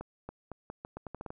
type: accelerating click train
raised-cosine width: 1 ms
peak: -26 dBFS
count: 11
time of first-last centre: 0.01-1.305 s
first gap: 280 ms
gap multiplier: 0.81
effects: none